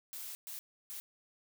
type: noise bursts at uneven times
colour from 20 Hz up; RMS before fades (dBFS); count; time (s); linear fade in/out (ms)
blue; -44; 3; 0.13-0.35 / 0.47-0.59 / 0.9-1; 0
effects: none